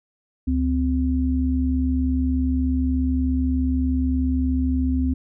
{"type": "tone pair together", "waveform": "sine", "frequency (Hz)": [71.6, 258.1], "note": ["D2", "C4"], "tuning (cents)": [-43, -23], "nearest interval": "octave + minor seventh", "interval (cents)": 2220, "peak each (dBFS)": -21, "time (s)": [0.47, 5.14], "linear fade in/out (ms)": 10, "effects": []}